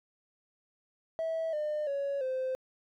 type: tone with pitch steps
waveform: triangle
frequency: 650 / 603 / 559.4 / 518.9 Hz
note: E5 / D5 / C#5 / C5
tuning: -24 / +46 / +16 / -14 cents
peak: -27 dBFS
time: 1.19-2.55 s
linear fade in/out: 0 ms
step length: 340 ms
effects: tanh soft clip ceiling -26 dBFS